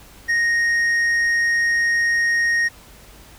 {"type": "tone with tanh clipping", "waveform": "sine", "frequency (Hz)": 1864.7, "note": "A#6", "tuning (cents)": 0, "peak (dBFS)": -17, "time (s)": [0.28, 2.69], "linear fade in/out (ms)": 20, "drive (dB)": 6, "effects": ["added 50 Hz sine -49 dBFS peak until 3.38 s", "pink hiss -46 dBFS RMS until 3.38 s"]}